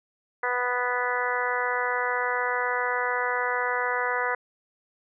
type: harmonic tone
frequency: 246.9 Hz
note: B3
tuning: in tune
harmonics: 2 / 3 / 4 / 5 / 6 / 7 / 8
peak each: -31 / -34 / -30 / -33 / -31 / -32 / -32 dBFS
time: 0.43-4.35 s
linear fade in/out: 5 ms
effects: none